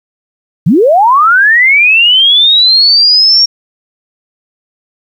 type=linear sweep; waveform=sine; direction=up; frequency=130.3 to 5588 Hz; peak=-3 dBFS; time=0.66-3.46 s; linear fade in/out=10 ms; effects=7-bit